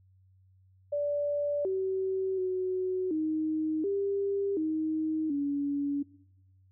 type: tone with pitch steps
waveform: sine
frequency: 581 / 380.3 / 370.9 / 312.6 / 397.8 / 314.1 / 284.4 Hz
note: D5 / F#4 / F#4 / D#4 / G4 / D#4 / C#4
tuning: -19 / +48 / +4 / +8 / +25 / +16 / +45 cents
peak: -27 dBFS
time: 0.92-6.03 s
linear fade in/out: 10 ms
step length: 730 ms
effects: noise-tail reverb RT60 0.9 s tail -22 dB re dry + added 94 Hz sine -59 dBFS peak until 6.71 s